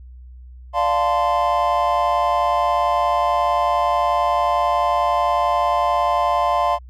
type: chord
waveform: triangle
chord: D minor seventh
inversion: none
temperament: equal with one note detuned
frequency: 587.3 / 698.5 / 880 / 1036.9 Hz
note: D5 / F5 / A5 / C6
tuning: 0 / 0 / 0 / -16 cents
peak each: -22 / -18 / -22 / -18 dBFS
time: 0.73-6.79 s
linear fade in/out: 50 ms
effects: added 62 Hz sine -37 dBFS peak until 6.89 s